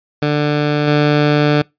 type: tone with level steps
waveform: 15% pulse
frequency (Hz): 148.1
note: D3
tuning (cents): +15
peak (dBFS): -7 / -4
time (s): 0.22-1.62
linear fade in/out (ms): 5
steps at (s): 0.87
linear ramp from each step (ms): 10
effects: noise-tail reverb RT60 0.2 s tail -25 dB re dry + resampled to 11025 Hz